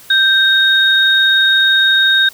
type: tone pair together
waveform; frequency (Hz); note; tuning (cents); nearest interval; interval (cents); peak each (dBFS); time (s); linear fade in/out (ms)
sine; 1568 / 3729; G6 / A#7; 0 / 0; octave + minor third; 1500; -11; 0.1-2.29; 5
effects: white hiss -40 dBFS RMS until 2.33 s